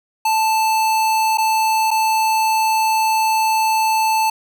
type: tone with dropouts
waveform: square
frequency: 880 Hz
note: A5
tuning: in tune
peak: -15 dBFS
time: 0.25-4.3 s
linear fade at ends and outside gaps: 5 ms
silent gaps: 1.374-1.382 / 1.907-1.912 s
effects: none